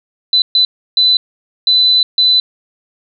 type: tone bursts at uneven times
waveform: sine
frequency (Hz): 4005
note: B7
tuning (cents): +23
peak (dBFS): -7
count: 5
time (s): 0.33-0.42 / 0.55-0.65 / 0.97-1.17 / 1.67-2.03 / 2.18-2.4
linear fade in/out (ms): 2
effects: none